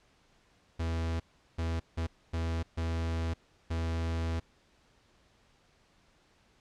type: tone bursts at uneven times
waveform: 45% pulse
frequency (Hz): 82.41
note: E2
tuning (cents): 0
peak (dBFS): -30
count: 6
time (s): 0.79-1.2 / 1.58-1.8 / 1.97-2.07 / 2.33-2.63 / 2.77-3.34 / 3.7-4.4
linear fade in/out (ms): 10
effects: pink hiss -66 dBFS RMS until 6.6 s + low-pass 6000 Hz 12 dB/octave